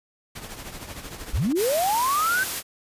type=noise with tremolo; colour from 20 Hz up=pink; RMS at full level=-35 dBFS; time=0.35-1.53 s; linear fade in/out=10 ms; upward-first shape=triangle; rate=13 Hz; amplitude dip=65%
type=linear sweep; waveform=sine; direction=up; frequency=30.87 to 1568 Hz; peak=-20 dBFS; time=1.33-2.44 s; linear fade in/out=10 ms
type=noise; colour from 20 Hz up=white; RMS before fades=-29 dBFS; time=1.55-2.63 s; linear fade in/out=50 ms
effects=resampled to 32000 Hz